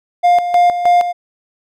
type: tone with tremolo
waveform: triangle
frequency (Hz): 705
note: F5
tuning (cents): +16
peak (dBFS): -5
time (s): 0.23-1.13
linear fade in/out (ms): 20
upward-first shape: square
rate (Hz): 3.2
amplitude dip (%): 65
effects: none